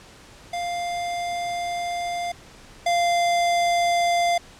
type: tone pair in turn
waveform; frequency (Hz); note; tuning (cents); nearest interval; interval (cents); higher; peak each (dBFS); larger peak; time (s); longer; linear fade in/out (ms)
square; 698.5 / 693.7; F5 / F5; 0 / -12; unison; 12; first; -26 / -19; second; 0.53-2.32 / 2.86-4.38; first; 5
effects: pink hiss -47 dBFS RMS until 4.59 s + low-pass 8000 Hz 12 dB/octave